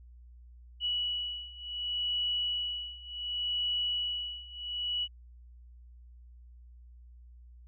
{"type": "beating tone pair", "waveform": "sine", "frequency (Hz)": [2938, 2938.68], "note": ["F#7", "F#7"], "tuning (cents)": [-13, -12], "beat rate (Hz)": 0.68, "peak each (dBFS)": [-33, -35], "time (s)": [0.8, 5.08], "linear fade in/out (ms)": 50, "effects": ["added 60 Hz sine -50 dBFS peak until 7.67 s"]}